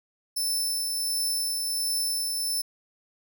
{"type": "tone with tremolo", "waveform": "20% pulse", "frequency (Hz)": 5290, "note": "E8", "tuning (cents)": 5, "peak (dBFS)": -19, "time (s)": [0.36, 2.62], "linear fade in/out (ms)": 10, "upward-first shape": "triangle", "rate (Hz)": 1.4, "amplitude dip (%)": 30, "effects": []}